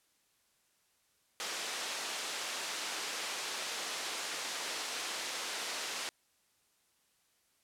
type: band-pass noise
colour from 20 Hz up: white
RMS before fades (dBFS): -39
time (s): 1.4-6.09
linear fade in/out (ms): 0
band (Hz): 370 to 5900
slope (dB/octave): 12
effects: white hiss -73 dBFS RMS until 7.63 s + low-pass 12000 Hz 12 dB/octave